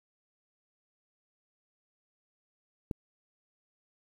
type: click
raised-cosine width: 3 ms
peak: -20 dBFS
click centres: 2.912 s
effects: 9-bit